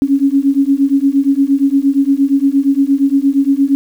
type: beating tone pair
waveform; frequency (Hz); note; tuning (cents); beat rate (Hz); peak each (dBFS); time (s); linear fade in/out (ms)
sine; 272.2 / 280.8; C#4 / C#4; -31 / +22; 8.6; -12; 0.02-3.75; 0
effects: 7-bit